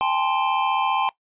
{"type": "tone cluster", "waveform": "square", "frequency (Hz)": [797, 872, 1042], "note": ["G5", "A5", "C6"], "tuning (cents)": [28, -16, -7], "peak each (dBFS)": [-25, -26, -24], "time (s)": [0.01, 1.09], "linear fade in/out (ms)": 0, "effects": ["noise-tail reverb RT60 0.1 s tail -19 dB re dry", "resampled to 8000 Hz"]}